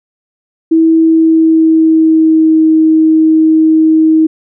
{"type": "tone with pitch glide", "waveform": "sine", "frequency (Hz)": [324.4, 317], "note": ["E4", "D#4"], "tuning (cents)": [-28, 32], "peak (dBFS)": -4, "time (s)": [0.71, 4.27], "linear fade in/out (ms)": 10, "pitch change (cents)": -40, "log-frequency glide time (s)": [0.97, 2.64], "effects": []}